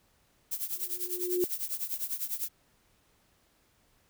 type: noise with tremolo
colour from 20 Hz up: violet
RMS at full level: -31 dBFS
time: 0.51-2.49 s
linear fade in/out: 10 ms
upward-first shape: triangle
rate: 10 Hz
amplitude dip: 90%
type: tone with exponential growth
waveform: sine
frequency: 358.7 Hz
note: F4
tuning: 46 cents sharp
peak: -23 dBFS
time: 0.7-1.44 s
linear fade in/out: 0 ms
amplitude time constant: 160 ms
effects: pink hiss -68 dBFS RMS until 4.09 s